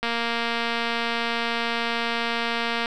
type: click train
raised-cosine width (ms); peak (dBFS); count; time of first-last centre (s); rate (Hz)
0.3; -10; 660; 0.03-2.858; 233
effects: none